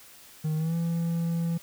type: tone with pitch glide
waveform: triangle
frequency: 155.56 to 167.69 Hz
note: D#3 to E3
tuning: 0 to +30 cents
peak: -23 dBFS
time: 0.44-1.58 s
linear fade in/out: 10 ms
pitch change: +130 cents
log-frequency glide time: 0.56-0.75 s
effects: white hiss -51 dBFS RMS until 1.62 s